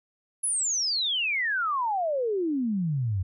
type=exponential sweep; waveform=sine; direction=down; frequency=10740 to 88.2 Hz; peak=-24 dBFS; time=0.43-3.23 s; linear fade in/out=10 ms; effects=none